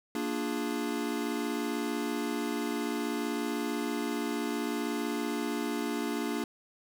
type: chord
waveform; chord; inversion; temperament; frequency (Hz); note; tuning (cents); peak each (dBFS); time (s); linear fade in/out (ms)
square; Bb dominant seventh; none; equal; 233.1 / 293.7 / 349.2 / 415.3; Bb3 / D4 / F4 / Ab4; 0 / 0 / 0 / 0; -36 / -35 / -39 / -39; 0.15-6.44; 2
effects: none